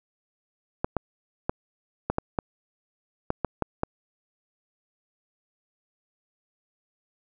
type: clicks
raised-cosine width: 1 ms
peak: -10 dBFS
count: 10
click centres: 0.845 / 0.967 / 1.495 / 2.1 / 2.184 / 2.388 / 3.304 / 3.447 / 3.623 / 3.834 s
effects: none